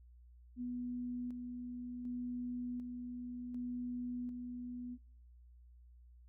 sine tone with tremolo, 245.6 Hz, B3, 9 cents flat, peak -38 dBFS, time 0.56-4.98 s, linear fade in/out 50 ms, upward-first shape square, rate 0.67 Hz, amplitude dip 35%, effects noise-tail reverb RT60 0.5 s tail -22 dB re dry + added 60 Hz sine -57 dBFS peak until 6.28 s

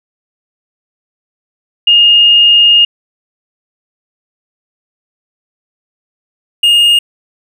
sine / triangle tone pair in turn, 2841 / 2841 Hz, F7 / F7, +29 / +29 cents, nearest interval unison, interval 0 cents, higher neither, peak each -3 dBFS, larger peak neither, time 1.87-2.85 / 6.63-6.99 s, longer first, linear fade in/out 5 ms, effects none

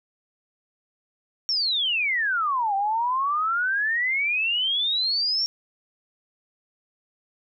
sine exponential two-way sweep, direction down then up, 5588 to 774 to 5588 Hz, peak -21 dBFS, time 1.49-5.46 s, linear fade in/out 0 ms, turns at 2.75 s, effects none

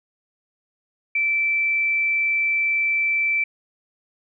sine tone, 2329 Hz, D7, 15 cents flat, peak -18 dBFS, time 1.15-3.44 s, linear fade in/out 5 ms, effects none

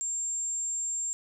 sine tone, 7400 Hz, A#8, 14 cents flat, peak -29 dBFS, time 0.01-1.13 s, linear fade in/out 0 ms, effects none

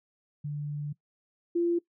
sine tone pair in turn, 146.9 / 343.4 Hz, D3 / F4, +1 / -29 cents, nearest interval octave + minor third, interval 1470 cents, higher second, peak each -31 / -23 dBFS, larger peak second, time 0.44-0.93 / 1.55-1.79 s, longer first, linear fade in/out 10 ms, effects noise-tail reverb RT60 0.1 s tail -20 dB re dry

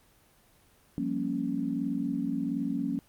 sine chord, G half-diminished seventh, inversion third, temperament equal, 174.61 / 196 / 233.1 / 277.2 Hz, F3 / G3 / Bb3 / Db4, 0 / 0 / 0 / 0 cents, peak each -36 / -37 / -33 / -31 dBFS, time 0.98-2.99 s, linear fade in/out 0 ms, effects pink hiss -62 dBFS RMS until 3.08 s + Opus 24 kbps

